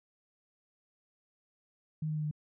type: tone with pitch steps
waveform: sine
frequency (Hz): 155.56 / 154.04 / 152.53 / 151.04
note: D#3 / D#3 / D#3 / D3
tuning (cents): 0 / -17 / -34 / +49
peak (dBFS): -31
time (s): 2.02-2.312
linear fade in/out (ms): 5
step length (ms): 73
effects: none